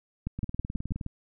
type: two click trains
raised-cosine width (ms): 5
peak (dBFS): -18 / -22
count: 5 / 14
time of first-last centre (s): 0.27-0.919 / 0.39-1.064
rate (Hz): 6.16 / 19.3
effects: none